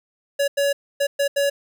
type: tone bursts at uneven times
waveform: square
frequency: 564 Hz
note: C#5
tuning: 30 cents sharp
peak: -18 dBFS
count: 5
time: 0.39-0.48 / 0.57-0.73 / 1-1.07 / 1.19-1.28 / 1.36-1.5 s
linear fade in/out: 10 ms
effects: 10-bit